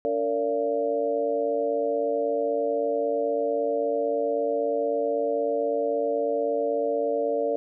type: tone cluster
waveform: sine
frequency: 288.5 / 457.8 / 574 / 683 Hz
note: D4 / A#4 / D5 / F5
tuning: -31 / -31 / -40 / -39 cents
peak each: -34 / -26 / -26 / -32 dBFS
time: 0.05-7.56 s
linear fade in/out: 0 ms
effects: none